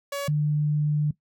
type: tone pair in turn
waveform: sawtooth / sine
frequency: 564 / 149.38 Hz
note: C#5 / D3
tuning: +30 / +30 cents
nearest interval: octave + major seventh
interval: 2300 cents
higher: first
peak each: -24 / -20 dBFS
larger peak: second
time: 0.12-0.28 / 0.28-1.11 s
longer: second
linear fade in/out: 5 ms
effects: noise-tail reverb RT60 0.1 s tail -18 dB re dry